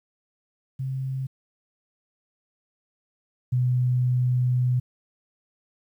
sine tone pair in turn, 132.5 / 125.19 Hz, C3 / B2, +22 / +24 cents, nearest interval minor second, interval 98 cents, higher first, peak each -26 / -19 dBFS, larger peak second, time 0.79-1.27 / 3.52-4.8 s, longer second, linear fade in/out 10 ms, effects 10-bit

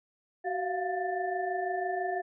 sine tone cluster, 376 / 685 / 711 / 1768 Hz, F#4 / F5 / F5 / A6, +28 / -34 / +31 / +8 cents, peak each -34 / -37 / -32 / -39 dBFS, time 0.44-2.22 s, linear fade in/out 20 ms, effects none

